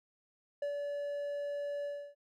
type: tone with ADSR envelope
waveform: triangle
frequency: 575 Hz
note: D5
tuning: 37 cents flat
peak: -30 dBFS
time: 0.62-2.15 s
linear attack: 4 ms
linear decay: 98 ms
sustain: -3 dB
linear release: 300 ms
effects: none